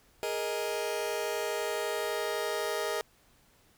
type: chord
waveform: sawtooth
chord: Ab suspended second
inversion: none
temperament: just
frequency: 415.3 / 467.2 / 623 Hz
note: Ab4 / Bb4 / Eb5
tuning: 0 / +4 / +2 cents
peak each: -31 dBFS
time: 0.23-3.01 s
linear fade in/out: 0 ms
effects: pink hiss -64 dBFS RMS until 3.77 s